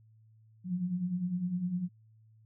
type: beating tone pair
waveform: sine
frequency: 170.9 / 180.8 Hz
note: F3 / F#3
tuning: -37 / -40 cents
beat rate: 9.9 Hz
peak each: -38 / -31 dBFS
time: 0.64-1.89 s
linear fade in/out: 50 ms
effects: added 110 Hz sine -58 dBFS peak until 2.45 s

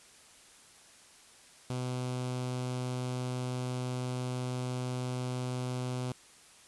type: tone with notch filter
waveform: sawtooth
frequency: 126 Hz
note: B2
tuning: 35 cents sharp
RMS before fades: -35 dBFS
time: 1.7-6.12 s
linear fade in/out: 2 ms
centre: 1800 Hz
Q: 1.9
effects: white hiss -57 dBFS RMS until 6.67 s + resampled to 24000 Hz

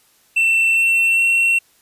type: tone with pitch steps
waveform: triangle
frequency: 2685 / 2702 / 2719 Hz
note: E7 / E7 / F7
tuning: +31 / +42 / -47 cents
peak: -11 dBFS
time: 0.36-1.59 s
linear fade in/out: 10 ms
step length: 410 ms
effects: white hiss -56 dBFS RMS until 1.81 s + resampled to 32000 Hz

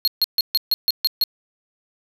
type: tone bursts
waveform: square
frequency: 4282 Hz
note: C8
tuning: 39 cents sharp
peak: -15 dBFS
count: 8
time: 0.05-1.238 s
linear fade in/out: 0 ms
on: 26 ms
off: 140 ms
effects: none

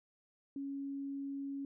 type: tone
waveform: sine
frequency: 277.2 Hz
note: C#4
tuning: in tune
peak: -38 dBFS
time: 0.56-1.65 s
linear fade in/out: 2 ms
effects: none

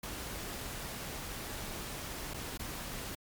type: noise with dropouts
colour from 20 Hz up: pink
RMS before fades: -41 dBFS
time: 0.03-3.15 s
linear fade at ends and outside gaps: 5 ms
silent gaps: 2.337-2.342 / 2.576-2.593 s
effects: MP3 96 kbps

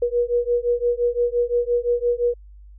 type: beating tone pair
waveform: sine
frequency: 478.3 / 484.1 Hz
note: A#4 / B4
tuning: +44 / -35 cents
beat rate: 5.8 Hz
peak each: -21 dBFS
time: 0.02-2.34 s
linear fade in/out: 5 ms
effects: added 50 Hz sine -41 dBFS peak until 2.78 s

